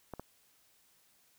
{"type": "clicks", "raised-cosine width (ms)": 1, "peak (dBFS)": -27, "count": 2, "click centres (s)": [0.137, 0.196], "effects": ["white hiss -68 dBFS RMS until 1.38 s"]}